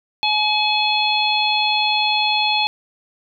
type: harmonic tone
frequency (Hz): 850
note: G#5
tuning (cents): +40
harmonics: 1 / 3 / 4 / 5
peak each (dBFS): -20 / -21 / -21 / -23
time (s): 0.23-2.67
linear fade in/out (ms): 0
effects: none